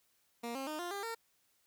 15% pulse tone with pitch steps, 235.3 / 268.7 / 306.9 / 350.5 / 400.3 / 457.2 Hz, A#3 / C4 / D#4 / F4 / G4 / A#4, +16 / +46 / -24 / +6 / +36 / -34 cents, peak -32 dBFS, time 0.43-1.15 s, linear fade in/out 10 ms, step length 120 ms, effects white hiss -74 dBFS RMS until 1.66 s

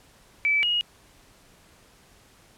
sine tone pair in turn, 2308 / 2882 Hz, D7 / F#7, -31 / -46 cents, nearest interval major third, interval 385 cents, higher second, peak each -19 / -21 dBFS, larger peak first, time 0.45-0.63 / 0.63-0.81 s, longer neither, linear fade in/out 0 ms, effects pink hiss -56 dBFS RMS until 2.57 s + low-pass 12000 Hz 12 dB/octave

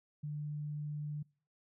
sine tone, 148.7 Hz, D3, 22 cents sharp, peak -37 dBFS, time 0.23-1.23 s, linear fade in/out 10 ms, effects noise-tail reverb RT60 0.5 s tail -26 dB re dry

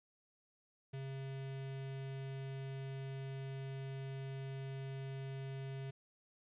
square tone with notch filter, 135 Hz, C#3, 45 cents flat, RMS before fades -44 dBFS, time 0.93-5.91 s, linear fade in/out 10 ms, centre 1100 Hz, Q 1.6, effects resampled to 8000 Hz + 13-bit

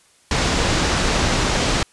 pink low-pass noise, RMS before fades -19 dBFS, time 0.31-1.83 s, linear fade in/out 2 ms, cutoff 7300 Hz, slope 24 dB/octave, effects white hiss -55 dBFS RMS until 1.92 s + resampled to 24000 Hz

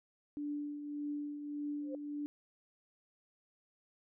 sine tone with tremolo, 292.5 Hz, D4, 7 cents flat, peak -35 dBFS, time 0.37-2.26 s, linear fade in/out 0 ms, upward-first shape triangle, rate 1.7 Hz, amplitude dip 55%
sine tone with exponential growth, 523.3 Hz, C5, in tune, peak -36 dBFS, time 1.8-1.95 s, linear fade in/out 2 ms, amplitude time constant 32 ms
effects none

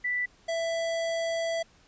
sine / square tone pair in turn, 1975.5 / 662.9 Hz, B6 / E5, 0 / +10 cents, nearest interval octave + perfect fifth, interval 1890 cents, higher first, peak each -26 / -28 dBFS, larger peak first, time 0.04-0.26 / 0.48-1.63 s, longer second, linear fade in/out 10 ms, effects pink hiss -60 dBFS RMS until 1.87 s + resampled to 16000 Hz

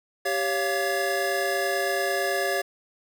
square tone cluster, 391.7 / 557 / 694 / 1700 Hz, G4 / C#5 / F5 / G#6, -1 / +8 / -11 / +40 cents, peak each -30 dBFS, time 0.25-2.62 s, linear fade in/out 10 ms, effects none

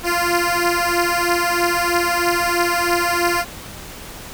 10% pulse beating tone pair, 345.8 / 348.9 Hz, F4 / F4, -17 / -2 cents, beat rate 3.1 Hz, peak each -11 dBFS, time 0.03-3.45 s, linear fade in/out 50 ms, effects pink hiss -35 dBFS RMS until 4.33 s

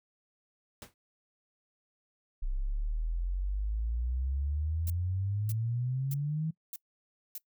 pink noise with exponential decay, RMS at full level -42 dBFS, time 0.82-0.94 s, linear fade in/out 1 ms, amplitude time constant 26 ms
sine exponential sweep, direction up, 31.38 to 162.1 Hz, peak -29 dBFS, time 2.42-6.51 s, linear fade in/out 10 ms
violet noise bursts, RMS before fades -40 dBFS, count 5, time 4.87-7.38 s, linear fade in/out 2 ms, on 30 ms, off 590 ms
effects noise-tail reverb RT60 0.1 s tail -22 dB re dry

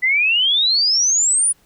sine exponential sweep, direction up, 1977 to 9956 Hz, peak -13 dBFS, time 0.02-1.53 s, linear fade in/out 20 ms, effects pink hiss -57 dBFS RMS until 1.65 s

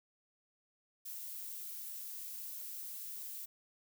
violet noise, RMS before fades -45 dBFS, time 1.05-3.46 s, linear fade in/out 10 ms, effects none

